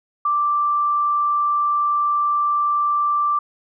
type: tone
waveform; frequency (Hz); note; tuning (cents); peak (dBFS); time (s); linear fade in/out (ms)
sine; 1174.7; D6; 0; -16; 0.25-3.39; 5
effects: none